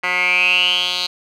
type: tone with band-pass filter sweep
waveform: 10% pulse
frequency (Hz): 180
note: F#3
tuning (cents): -47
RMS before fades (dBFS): -17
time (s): 0.03-1.07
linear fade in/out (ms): 10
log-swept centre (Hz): 1900 to 3900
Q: 9.7
effects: none